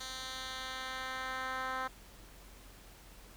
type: tone with band-pass filter sweep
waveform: 10% pulse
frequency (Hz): 260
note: C4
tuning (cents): -11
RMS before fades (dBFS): -40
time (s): 0-1.88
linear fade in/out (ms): 10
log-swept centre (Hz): 4800 to 1300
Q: 1.2
effects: added 45 Hz sine -56 dBFS peak until 3.36 s + pink hiss -57 dBFS RMS until 3.36 s